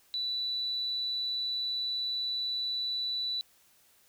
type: tone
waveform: sine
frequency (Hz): 3964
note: B7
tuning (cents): +6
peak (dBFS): -30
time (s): 0.14-3.41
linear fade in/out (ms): 0
effects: white hiss -64 dBFS RMS until 4.08 s